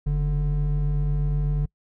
triangle tone pair together, 46.25 / 146.83 Hz, F#1 / D3, 0 / 0 cents, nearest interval octave + minor sixth, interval 2000 cents, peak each -20 / -21 dBFS, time 0.06-1.66 s, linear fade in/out 10 ms, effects noise-tail reverb RT60 0.1 s tail -26 dB re dry + tanh soft clip ceiling -13 dBFS

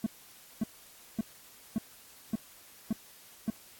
triangle tone bursts, 220 Hz, A3, in tune, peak -24 dBFS, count 7, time 0.04-3.501 s, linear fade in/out 2 ms, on 23 ms, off 550 ms, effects white hiss -55 dBFS RMS until 3.79 s + AAC 64 kbps

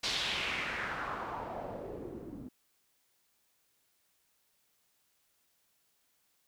white noise with low-pass filter sweep, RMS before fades -38 dBFS, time 0.03-2.49 s, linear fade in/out 10 ms, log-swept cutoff 4500 to 240 Hz, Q 2.4, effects white hiss -74 dBFS RMS until 6.47 s

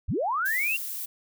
sine linear sweep, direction up, 33.48 to 2819 Hz, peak -24 dBFS, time 0.08-0.77 s, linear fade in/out 10 ms
violet noise, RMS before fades -34 dBFS, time 0.45-1.06 s, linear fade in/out 10 ms
effects none

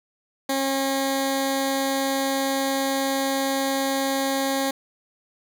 10% pulse tone with notch filter, 271 Hz, C#4, 39 cents flat, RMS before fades -24 dBFS, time 0.49-4.71 s, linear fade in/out 5 ms, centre 1300 Hz, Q 1.6, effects none

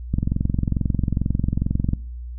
click train, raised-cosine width 5 ms, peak -8 dBFS, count 41, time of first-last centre 0.14-1.934 s, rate 22.3 Hz, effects noise-tail reverb RT60 0.5 s tail -22 dB re dry + added 60 Hz sine -30 dBFS peak until 2.38 s

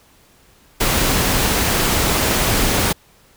pink noise, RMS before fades -17 dBFS, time 0.8-2.93 s, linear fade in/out 10 ms, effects pink hiss -52 dBFS RMS until 3.36 s

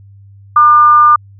sine tone with frequency modulation, 1200 Hz, D6, 37 cents sharp, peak -3 dBFS, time 0.56-1.16 s, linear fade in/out 5 ms, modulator 266 Hz, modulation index 0.28, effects added 99 Hz sine -36 dBFS peak until 1.39 s

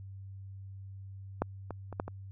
clicks, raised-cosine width 1 ms, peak -14 / -24 / -28 / -17 / -25 dBFS, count 5, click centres 1.42 / 1.707 / 1.927 / 1.999 / 2.08 s, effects added 97 Hz sine -43 dBFS peak until 2.31 s

